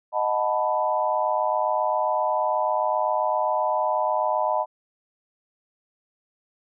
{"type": "chord", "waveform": "sine", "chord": "B dominant seventh", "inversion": "first", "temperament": "equal with one note detuned", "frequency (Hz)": [622.3, 729.4, 880, 987.8], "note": ["D#5", "F#5", "A5", "B5"], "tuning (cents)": [0, -25, 0, 0], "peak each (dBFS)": [-25, -28, -26, -26], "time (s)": [0.12, 4.66], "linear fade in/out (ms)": 50, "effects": []}